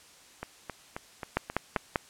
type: two click trains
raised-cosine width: 0.5 ms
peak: -10 / -20 dBFS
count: 4 / 6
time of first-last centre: 1.37-1.958 / 0.43-1.767 s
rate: 5.1 / 3.74 Hz
effects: white hiss -55 dBFS RMS until 2.09 s + low-pass 9000 Hz 12 dB/octave